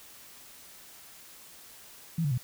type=tone with pitch steps; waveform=sine; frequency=165.3 / 143.07 / 123.84 Hz; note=E3 / D3 / B2; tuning=+5 / -45 / +5 cents; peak=-25 dBFS; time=2.18-2.378 s; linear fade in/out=5 ms; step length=66 ms; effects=white hiss -51 dBFS RMS until 2.43 s